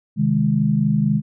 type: chord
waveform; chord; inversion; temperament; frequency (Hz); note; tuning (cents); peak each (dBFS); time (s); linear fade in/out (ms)
sine; Ab major; first; equal with one note detuned; 131.42 / 155.56 / 207.7; C3 / Eb3 / Ab3; +8 / 0 / 0; -22 / -19 / -18; 0.16-1.22; 50
effects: none